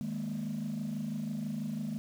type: chord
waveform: sine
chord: D# suspended fourth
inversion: none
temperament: equal with one note detuned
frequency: 155.56 / 207.7 / 233.8 Hz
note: D#3 / G#3 / A#3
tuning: 0 / 0 / +5 cents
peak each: -38 / -35 / -36 dBFS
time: 0.01-1.98 s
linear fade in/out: 0 ms
effects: tanh soft clip ceiling -29 dBFS + 9-bit